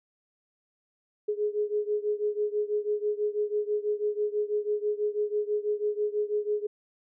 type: beating tone pair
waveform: sine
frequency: 416.7 / 422.8 Hz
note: G#4 / G#4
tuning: +6 / +31 cents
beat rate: 6.1 Hz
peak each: -28 / -30 dBFS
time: 1.28-6.67 s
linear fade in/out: 10 ms
effects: none